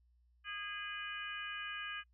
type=harmonic tone with a mistuned harmonic; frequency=410.3 Hz; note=G#4; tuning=21 cents flat; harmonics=3 / 4 / 5 / 6 / 7; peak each=-48 / -44 / -52 / -46 / -47 dBFS; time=0.44-2.04 s; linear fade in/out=50 ms; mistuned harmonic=7; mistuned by=+50 cents; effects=noise-tail reverb RT60 0.1 s tail -26 dB re dry + added 60 Hz sine -67 dBFS peak until 2.13 s